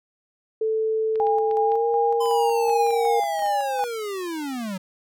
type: tone with pitch glide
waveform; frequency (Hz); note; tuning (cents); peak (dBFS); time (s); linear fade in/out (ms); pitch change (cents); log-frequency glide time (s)
sine; 440 to 465.1; A4 to A#4; 0 to -4; -20; 0.61-3.2; 5; +96; 1.63-1.86
type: clicks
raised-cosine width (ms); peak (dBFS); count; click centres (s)
0.3; -27; 9; 1.157 / 1.269 / 1.512 / 1.719 / 2.258 / 2.697 / 2.907 / 3.393 / 3.462
type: tone with tremolo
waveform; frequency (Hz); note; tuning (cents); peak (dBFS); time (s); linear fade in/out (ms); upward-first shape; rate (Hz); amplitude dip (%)
sine; 812; G#5; -39; -20; 1.2-3.84; 0; square; 2.7; 40
type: linear sweep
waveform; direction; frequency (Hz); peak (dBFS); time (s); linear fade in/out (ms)
square; down; 1025 to 180; -28; 2.2-4.78; 10
effects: none